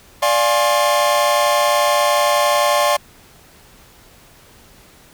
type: chord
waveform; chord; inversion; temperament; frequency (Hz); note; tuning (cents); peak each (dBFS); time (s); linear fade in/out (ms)
45% pulse; D half-diminished seventh; none; equal with one note detuned; 587.3 / 698.5 / 830.6 / 1066.6; D5 / F5 / Ab5 / C6; 0 / 0 / 0 / +33; -17 / -21 / -22 / -18; 0.22-2.97; 10
effects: pink hiss -47 dBFS RMS until 5.13 s